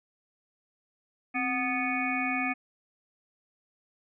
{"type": "harmonic tone with a mistuned harmonic", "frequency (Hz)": 246.9, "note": "B3", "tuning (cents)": 0, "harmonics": [1, 3, 5, 7, 9, 10], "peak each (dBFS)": [-32, -34, -37, -38, -32, -34], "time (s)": [1.34, 2.54], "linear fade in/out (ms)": 20, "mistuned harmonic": 1, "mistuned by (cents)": 100, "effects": []}